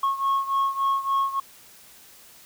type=beating tone pair; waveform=sine; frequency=1092 / 1095.5 Hz; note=C#6 / C#6; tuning=-26 / -21 cents; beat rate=3.5 Hz; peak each=-21 / -24 dBFS; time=0.03-1.4 s; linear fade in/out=5 ms; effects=tanh soft clip ceiling -18 dBFS + white hiss -50 dBFS RMS until 2.45 s